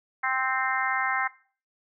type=harmonic tone; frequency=261.6 Hz; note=C4; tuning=in tune; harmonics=3 / 4 / 5 / 6 / 7 / 8; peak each=-31 / -31 / -31 / -31 / -31 / -31 dBFS; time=0.23-1.28 s; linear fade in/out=10 ms; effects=noise-tail reverb RT60 0.4 s tail -18 dB re dry